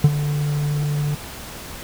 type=tone with ADSR envelope; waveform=triangle; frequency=146.9 Hz; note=D3; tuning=1 cent sharp; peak=-4 dBFS; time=0.04-1.15 s; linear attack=5 ms; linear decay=43 ms; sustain=-13 dB; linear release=5 ms; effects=pink hiss -35 dBFS RMS until 1.83 s